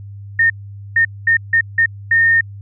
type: tone bursts at uneven times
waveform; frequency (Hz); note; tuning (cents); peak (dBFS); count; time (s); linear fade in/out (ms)
sine; 1830; A#6; -32; -9; 6; 0.39-0.5 / 0.96-1.05 / 1.27-1.37 / 1.53-1.61 / 1.78-1.86 / 2.11-2.41; 5
effects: added 100 Hz sine -30 dBFS peak until 2.61 s